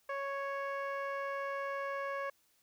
15% pulse tone with low-pass filter, 554.4 Hz, C#5, in tune, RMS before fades -38 dBFS, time 0.09-2.3 s, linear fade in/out 5 ms, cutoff 1800 Hz, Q 0.75, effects white hiss -72 dBFS RMS until 2.62 s

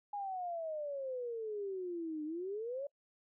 sine exponential two-way sweep, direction down then up, 830 to 299.3 to 579 Hz, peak -37 dBFS, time 0.13-2.87 s, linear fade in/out 5 ms, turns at 2.24 s, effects noise-tail reverb RT60 0.1 s tail -23 dB re dry

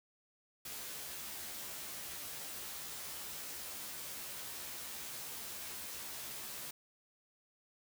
white noise with comb filter, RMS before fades -45 dBFS, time 0.65-6.71 s, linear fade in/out 5 ms, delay 14 ms, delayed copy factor +0.95, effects none

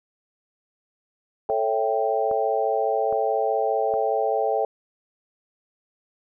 sine chord, A dominant seventh, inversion none, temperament equal, 440 / 554.4 / 659.3 / 784 Hz, A4 / C#5 / E5 / G5, 0 / 0 / 0 / 0 cents, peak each -25 / -27 / -26 / -25 dBFS, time 1.49-4.65 s, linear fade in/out 2 ms
click train, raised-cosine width 1 ms, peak -23 dBFS, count 4, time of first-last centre 1.5-3.939 s, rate 1.23 Hz
effects none

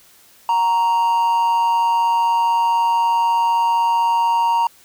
triangle tone with amplitude modulation, 932.3 Hz, A#5, in tune, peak -10 dBFS, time 0.49-4.67 s, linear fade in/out 2 ms, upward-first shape sine, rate 184 Hz, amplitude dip 45%, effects white hiss -50 dBFS RMS until 4.84 s

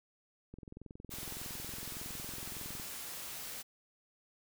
click train, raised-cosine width 3 ms, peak -35 dBFS, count 50, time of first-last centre 0.54-2.798 s, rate 21.7 Hz
white noise, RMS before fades -44 dBFS, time 1.1-3.63 s, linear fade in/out 20 ms
effects none

